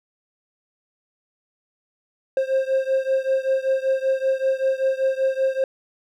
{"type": "beating tone pair", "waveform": "triangle", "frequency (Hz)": [529, 534.2], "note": ["C5", "C5"], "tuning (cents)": [19, 36], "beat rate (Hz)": 5.2, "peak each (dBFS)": [-19, -21], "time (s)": [2.37, 5.64], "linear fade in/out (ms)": 2, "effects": []}